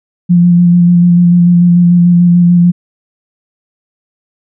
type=tone with vibrato; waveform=sine; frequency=174.61 Hz; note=F3; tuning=in tune; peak=-3 dBFS; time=0.29-2.72 s; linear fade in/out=20 ms; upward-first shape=square; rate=6.8 Hz; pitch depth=15 cents each way; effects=none